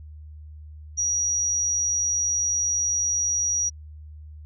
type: tone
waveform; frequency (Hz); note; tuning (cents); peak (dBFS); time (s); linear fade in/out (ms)
sine; 5770; F#8; -44; -21; 0.97-3.7; 20
effects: added 76 Hz sine -39 dBFS peak until 4.45 s